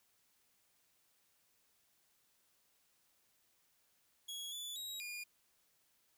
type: tone with pitch steps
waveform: sawtooth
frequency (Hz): 3332 / 3466 / 3826 / 2426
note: G#7 / A7 / A#7 / D#7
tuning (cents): +5 / -27 / +44 / -44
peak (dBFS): -40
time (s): 4.28-5.24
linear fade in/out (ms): 10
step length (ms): 240
effects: white hiss -75 dBFS RMS until 6.17 s